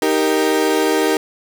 35% pulse chord, Eb major, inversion none, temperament equal, 311.1 / 392 / 466.2 Hz, Eb4 / G4 / Bb4, 0 / 0 / 0 cents, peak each -17 dBFS, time 0.02-1.17 s, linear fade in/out 2 ms, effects none

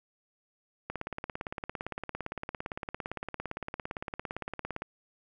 click train, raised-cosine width 0.5 ms, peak -20 dBFS, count 70, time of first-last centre 0.9-4.82 s, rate 17.6 Hz, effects none

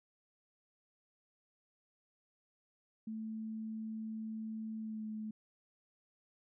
sine tone with pitch glide, 220 to 216.2 Hz, A3 to A3, 0 to -30 cents, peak -39 dBFS, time 3.07-5.31 s, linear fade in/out 5 ms, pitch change -30 cents, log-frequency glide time 4.79-5.06 s, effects none

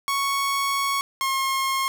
sawtooth tone pair in turn, 1108.7 / 1074.7 Hz, C#6 / C6, 0 / +46 cents, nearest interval minor second, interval 54 cents, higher first, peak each -18 dBFS, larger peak neither, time 0.08-1.01 / 1.21-1.88 s, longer first, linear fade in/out 0 ms, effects 8-bit

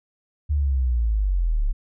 sine linear sweep, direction down, 75.4 to 32.53 Hz, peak -18 dBFS, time 0.49-1.73 s, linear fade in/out 20 ms, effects none

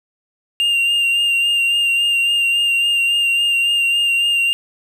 triangle tone with vibrato, 2791 Hz, F7, 2 cents flat, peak -12 dBFS, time 0.6-4.53 s, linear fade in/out 0 ms, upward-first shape sine, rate 3.6 Hz, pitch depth 23 cents each way, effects none

